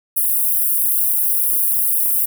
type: high-pass noise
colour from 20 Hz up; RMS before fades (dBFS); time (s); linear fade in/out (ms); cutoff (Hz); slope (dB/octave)
white; -17; 0.16-2.26; 10; 9900; 48
effects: none